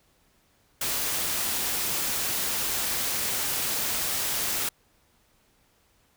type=noise; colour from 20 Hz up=white; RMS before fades=-28 dBFS; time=0.81-4.69 s; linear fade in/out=5 ms; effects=pink hiss -65 dBFS RMS until 6.16 s